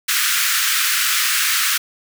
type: high-pass noise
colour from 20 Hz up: pink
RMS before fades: -18 dBFS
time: 0.08-1.78 s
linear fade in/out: 10 ms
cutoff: 1300 Hz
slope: 48 dB/octave
effects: none